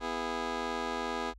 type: chord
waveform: 15% pulse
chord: E major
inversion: second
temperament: just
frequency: 247.2 / 329.6 / 412 Hz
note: B3 / E4 / G#4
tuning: +2 / 0 / -14 cents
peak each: -31 / -33 / -30 dBFS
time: 0-1.34 s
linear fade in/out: 50 ms
effects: added 50 Hz sine -50 dBFS peak until 1.38 s + low-pass 5000 Hz 12 dB/octave

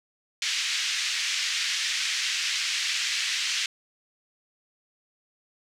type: band-pass noise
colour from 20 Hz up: pink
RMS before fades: -28 dBFS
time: 0.42-3.66 s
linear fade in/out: 2 ms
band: 2000 to 6500 Hz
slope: 24 dB/octave
effects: none

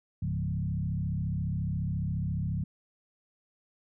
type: tone with frequency modulation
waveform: sine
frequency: 126.7 Hz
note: B2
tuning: 45 cents sharp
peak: -28 dBFS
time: 0.22-2.64 s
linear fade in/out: 5 ms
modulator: 34.4 Hz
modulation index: 1.6
effects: none

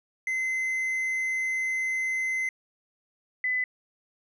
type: tone pair in turn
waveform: triangle / sine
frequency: 2056 / 2009 Hz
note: C7 / B6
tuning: -31 / +29 cents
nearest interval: unison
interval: 40 cents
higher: first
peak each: -24 dBFS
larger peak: neither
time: 0.27-2.49 / 3.44-3.64 s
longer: first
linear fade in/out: 2 ms
effects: resampled to 32000 Hz

